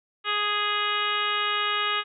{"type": "harmonic tone", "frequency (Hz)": 415.3, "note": "G#4", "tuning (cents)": 0, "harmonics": [1, 2, 3, 4, 5, 6, 7, 8, 9], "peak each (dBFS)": [-37, -39, -27, -32, -33, -34, -30, -35, -35], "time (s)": [0.24, 2.04], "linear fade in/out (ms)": 50, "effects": []}